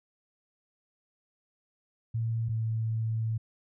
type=tone pair in turn; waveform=sine; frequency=113.9 / 111.88 Hz; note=A#2 / A2; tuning=-40 / +29 cents; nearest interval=unison; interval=31 cents; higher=first; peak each=-27 dBFS; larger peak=neither; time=2.14-2.49 / 2.49-3.38 s; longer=second; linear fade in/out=10 ms; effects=none